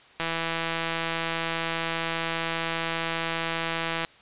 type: click train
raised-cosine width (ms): 0.3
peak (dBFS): -12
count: 636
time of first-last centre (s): 0.2-4.048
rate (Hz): 165
effects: white hiss -53 dBFS RMS until 4.21 s + resampled to 8000 Hz